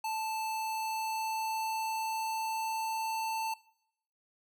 square tone with pitch glide, 880 to 889.2 Hz, A5 to A5, 0 to +18 cents, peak -33 dBFS, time 0.04-3.54 s, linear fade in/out 5 ms, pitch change +18 cents, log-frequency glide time 0.43-3.22 s, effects noise-tail reverb RT60 0.8 s tail -21 dB re dry

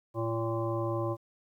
harmonic tone with a mistuned harmonic, 114 Hz, A#2, 38 cents flat, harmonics 1 / 3 / 5 / 7 / 9 / 10, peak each -33 / -33 / -35 / -43 / -38 / -47 dBFS, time 0.14-1.17 s, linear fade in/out 50 ms, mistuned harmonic 9, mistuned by +15 cents, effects 11-bit

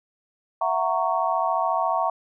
sine chord, F# dominant seventh, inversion third, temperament just, 666 / 740 / 925 / 1110 Hz, E5 / F#5 / A#5 / C#6, +18 / 0 / -14 / +2 cents, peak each -26 dBFS, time 0.61-2.1 s, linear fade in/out 5 ms, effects none

